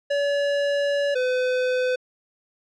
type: tone pair in turn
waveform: square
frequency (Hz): 570 / 505.5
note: C#5 / B4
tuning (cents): +48 / +40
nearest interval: major second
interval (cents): 208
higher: first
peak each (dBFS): -21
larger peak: neither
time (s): 0.1-1.15 / 1.15-1.96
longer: first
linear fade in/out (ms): 10
effects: low-pass 4000 Hz 12 dB/octave